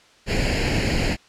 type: noise with comb filter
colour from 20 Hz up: pink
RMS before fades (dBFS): -21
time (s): 0.26-1.17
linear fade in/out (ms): 50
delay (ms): 0.42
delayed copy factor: +0.75
effects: white hiss -53 dBFS RMS until 1.28 s + low-pass 5000 Hz 12 dB/octave